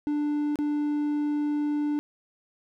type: tone with dropouts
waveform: triangle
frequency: 295.2 Hz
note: D4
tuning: 9 cents sharp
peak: -22 dBFS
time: 0.07-1.99 s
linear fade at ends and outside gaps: 0 ms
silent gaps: 0.557-0.588 s
effects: none